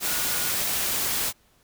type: tone in noise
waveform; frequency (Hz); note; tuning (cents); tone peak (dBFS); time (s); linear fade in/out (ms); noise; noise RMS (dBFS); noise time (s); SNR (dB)
sine; 1451; F#6; -34; -37; 0.03-0.54; 50; white; -26; 0-1.33; -14
effects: pink hiss -62 dBFS RMS until 1.63 s